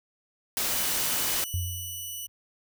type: noise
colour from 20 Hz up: white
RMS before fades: -28 dBFS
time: 0.57-1.44 s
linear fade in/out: 0 ms
type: tone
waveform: 5% pulse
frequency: 2960 Hz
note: F#7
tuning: in tune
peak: -26 dBFS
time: 0.71-2.27 s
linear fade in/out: 10 ms
type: tone with exponential decay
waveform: sine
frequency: 89 Hz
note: F2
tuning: 33 cents sharp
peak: -24 dBFS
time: 1.54-2.28 s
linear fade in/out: 0 ms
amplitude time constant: 160 ms
effects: none